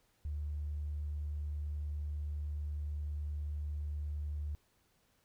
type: tone with tanh clipping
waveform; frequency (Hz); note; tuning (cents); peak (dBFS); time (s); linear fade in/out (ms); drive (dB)
triangle; 74.2; D2; +18; -35; 0.25-4.55; 0; 2
effects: pink hiss -73 dBFS RMS until 5.24 s